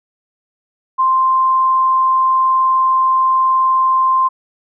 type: tone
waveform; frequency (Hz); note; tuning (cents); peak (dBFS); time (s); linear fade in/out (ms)
sine; 1046.5; C6; 0; -10; 0.98-4.29; 20
effects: none